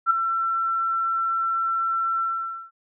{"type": "tone with ADSR envelope", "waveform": "sine", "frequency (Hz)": 1346, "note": "E6", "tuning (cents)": 36, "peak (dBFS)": -12, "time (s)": [0.06, 2.71], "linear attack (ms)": 46, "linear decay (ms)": 4, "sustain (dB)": -9, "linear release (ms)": 500, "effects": []}